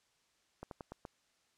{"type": "slowing click train", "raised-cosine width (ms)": 1, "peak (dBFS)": -30, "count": 5, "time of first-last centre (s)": [0.63, 1.052], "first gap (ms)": 82, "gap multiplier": 1.17, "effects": ["white hiss -74 dBFS RMS until 1.57 s", "low-pass 7000 Hz 12 dB/octave"]}